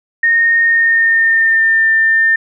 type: tone with pitch glide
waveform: sine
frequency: 1845 to 1799.7 Hz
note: A#6 to A6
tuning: -18 to +39 cents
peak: -8 dBFS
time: 0.23-2.36 s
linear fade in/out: 5 ms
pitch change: -43 cents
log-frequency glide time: 0.62-1.68 s
effects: none